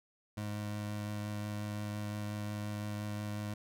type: tone with vibrato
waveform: 25% pulse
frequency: 104.6 Hz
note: G#2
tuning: 13 cents sharp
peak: -33 dBFS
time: 0.37-3.54 s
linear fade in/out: 5 ms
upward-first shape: triangle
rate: 5.7 Hz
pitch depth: 10 cents each way
effects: none